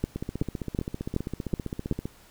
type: two click trains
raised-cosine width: 3 ms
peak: -12 / -18 dBFS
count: 6 / 30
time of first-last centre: 0.04-1.913 / 0.16-2.055 s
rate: 2.67 / 15.3 Hz
effects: pink hiss -55 dBFS RMS until 2.3 s